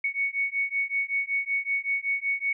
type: beating tone pair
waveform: sine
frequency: 2221 / 2226.3 Hz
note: C#7 / C#7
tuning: +3 / +7 cents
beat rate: 5.3 Hz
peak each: -28 dBFS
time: 0.04-2.53 s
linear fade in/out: 5 ms
effects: none